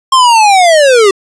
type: linear sweep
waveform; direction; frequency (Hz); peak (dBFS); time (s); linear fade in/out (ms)
square; down; 1072 to 379.2; -4; 0.12-1.11; 5
effects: resampled to 22050 Hz + 7-bit